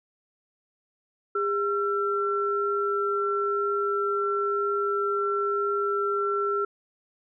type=tone pair together; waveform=sine; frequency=404.3 / 1350.5 Hz; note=G#4 / E6; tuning=-46 / +42 cents; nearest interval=octave + major sixth; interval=2088 cents; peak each=-26 / -26 dBFS; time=1.35-6.65 s; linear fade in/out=5 ms; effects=none

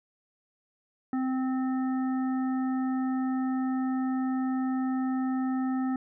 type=harmonic tone; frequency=260 Hz; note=C4; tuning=11 cents flat; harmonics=1 / 3 / 5 / 7; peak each=-26 / -38 / -42 / -47 dBFS; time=1.13-5.96 s; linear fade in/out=2 ms; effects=none

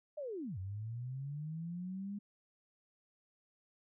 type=linear two-way sweep; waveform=sine; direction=down then up; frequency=622.3 to 91 to 206.1 Hz; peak=-39 dBFS; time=0.17-2.19 s; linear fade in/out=10 ms; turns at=0.58 s; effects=none

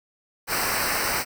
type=noise with comb filter; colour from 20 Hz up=pink; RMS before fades=-25 dBFS; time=0.47-1.25 s; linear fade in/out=50 ms; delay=0.29 ms; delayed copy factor=-0.8; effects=none

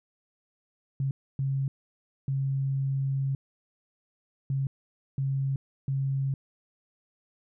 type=tone bursts at uneven times; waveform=sine; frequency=136 Hz; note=C#3; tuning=33 cents flat; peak=-25 dBFS; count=6; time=1-1.11 / 1.39-1.68 / 2.28-3.35 / 4.5-4.67 / 5.18-5.56 / 5.88-6.34 s; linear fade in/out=2 ms; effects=none

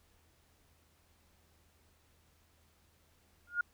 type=tone with exponential growth; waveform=sine; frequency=1425 Hz; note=F6; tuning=34 cents sharp; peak=-25 dBFS; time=3.47-3.61 s; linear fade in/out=5 ms; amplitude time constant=30 ms; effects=added 80 Hz sine -70 dBFS peak until 3.73 s + pink hiss -70 dBFS RMS until 3.73 s

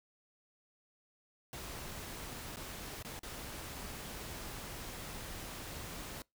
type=noise with dropouts; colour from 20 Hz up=pink; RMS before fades=-45 dBFS; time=1.53-6.22 s; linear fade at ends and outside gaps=1 ms; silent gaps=2.56-2.569 / 3.026-3.048 / 3.192-3.232 s; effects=noise-tail reverb RT60 0.2 s tail -25 dB re dry

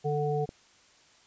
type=harmonic tone; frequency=147.7 Hz; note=D3; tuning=10 cents sharp; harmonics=1 / 3 / 5; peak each=-30 / -29 / -33 dBFS; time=0.04-0.46 s; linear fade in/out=20 ms
type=click; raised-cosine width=2 ms; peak=-25 dBFS; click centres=0.491 s
effects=white hiss -60 dBFS RMS until 1.26 s + resampled to 16000 Hz

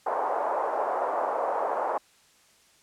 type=band-pass noise; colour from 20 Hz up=pink; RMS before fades=-28 dBFS; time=0.06-1.98 s; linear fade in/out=5 ms; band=560 to 1000 Hz; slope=24 dB/octave; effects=white hiss -60 dBFS RMS until 2.82 s + low-pass 9000 Hz 12 dB/octave

